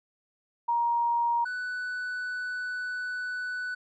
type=tone pair in turn; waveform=sine / triangle; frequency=942 / 1489.7 Hz; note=A#5 / F#6; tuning=+18 / +11 cents; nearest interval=minor sixth; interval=793 cents; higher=second; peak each=-23 / -29 dBFS; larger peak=first; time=0.68-1.45 / 1.45-3.75 s; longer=second; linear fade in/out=10 ms; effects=resampled to 16000 Hz